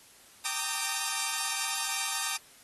5% pulse chord, Eb major seventh, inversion first, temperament equal with one note detuned, 784 / 913.1 / 1174.7 / 1244.5 Hz, G5 / Bb5 / D6 / Eb6, 0 / -36 / 0 / 0 cents, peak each -26 / -23 / -25 / -24 dBFS, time 0.45-2.37 s, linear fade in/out 5 ms, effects white hiss -56 dBFS RMS until 2.63 s + AAC 32 kbps

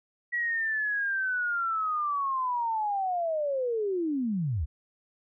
sine linear sweep, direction down, 1934 to 61.74 Hz, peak -26 dBFS, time 0.32-4.66 s, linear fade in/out 20 ms, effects none

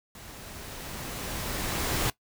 pink noise with level ramp, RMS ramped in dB -46 to -27 dBFS, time 0.15-2.1 s, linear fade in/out 2 ms, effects noise-tail reverb RT60 0.1 s tail -19 dB re dry

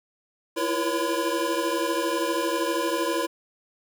square tone cluster, 329.9 / 342.5 / 480.9 / 556 / 1012 Hz, E4 / F4 / B4 / C#5 / B5, +1 / -34 / -46 / +5 / +42 cents, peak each -31 dBFS, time 0.56-3.27 s, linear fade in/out 20 ms, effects 9-bit

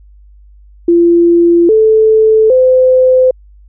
sine tone with pitch steps, 342.2 / 437.9 / 513 Hz, F4 / A4 / C5, -35 / -8 / -34 cents, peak -4 dBFS, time 0.88-3.31 s, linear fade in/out 5 ms, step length 810 ms, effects added 50 Hz sine -37 dBFS peak until 3.68 s

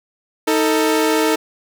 sawtooth tone pair together, 315.1 / 445.3 Hz, D#4 / A4, +22 / +21 cents, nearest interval tritone, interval 599 cents, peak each -13 dBFS, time 0.47-1.36 s, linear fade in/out 10 ms, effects none

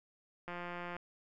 click train, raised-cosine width 0.5 ms, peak -28 dBFS, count 86, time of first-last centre 0.48-0.966 s, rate 175 Hz, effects none

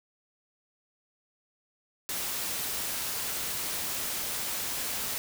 white noise, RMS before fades -33 dBFS, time 2.09-5.18 s, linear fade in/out 0 ms, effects none

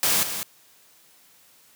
white noise with echo, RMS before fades -21 dBFS, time 0.03-0.23 s, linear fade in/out 0 ms, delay 200 ms, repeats 1, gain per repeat -9 dB, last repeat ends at 0.43 s, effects white hiss -56 dBFS RMS until 1.75 s + high-pass 100 Hz 12 dB/octave

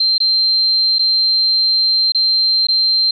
sine tone with dropouts, 4140 Hz, C8, 19 cents flat, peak -11 dBFS, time 0-3.11 s, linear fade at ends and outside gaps 5 ms, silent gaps 0.181-0.202 / 0.985-0.992 / 2.121-2.147 / 2.67-2.685 s, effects none

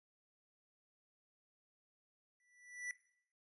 square tone with exponential growth, 1968 Hz, B6, 7 cents flat, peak -39 dBFS, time 2.4-2.91 s, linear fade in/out 1 ms, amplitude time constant 110 ms, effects noise-tail reverb RT60 0.6 s tail -17 dB re dry + resampled to 24000 Hz

